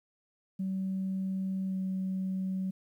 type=tone with pitch glide; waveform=sine; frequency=190.3 to 188.77 Hz; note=F#3 to F#3; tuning=+49 to +35 cents; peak=-29 dBFS; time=0.59-2.71 s; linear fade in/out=10 ms; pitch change=-14 cents; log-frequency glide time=1.67-1.75 s; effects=tanh soft clip ceiling -26 dBFS + 11-bit